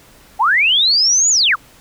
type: linear two-way sweep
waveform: sine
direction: up then down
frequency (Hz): 749 to 7040 to 971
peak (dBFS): -10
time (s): 0.39-1.56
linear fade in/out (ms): 20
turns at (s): 1.3
effects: pink hiss -46 dBFS RMS until 1.8 s